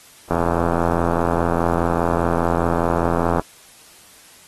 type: click train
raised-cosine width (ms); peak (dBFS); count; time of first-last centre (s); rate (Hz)
1; -5; 263; 0.31-3.396; 84.9
effects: white hiss -47 dBFS RMS until 4.47 s + AAC 32 kbps